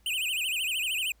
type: tone with vibrato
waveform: square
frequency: 2766 Hz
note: F7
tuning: 17 cents flat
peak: -28 dBFS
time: 0.06-1.12 s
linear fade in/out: 2 ms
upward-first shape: sine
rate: 13 Hz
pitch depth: 210 cents each way
effects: added 55 Hz sine -61 dBFS peak until 1.2 s + pink hiss -68 dBFS RMS until 1.2 s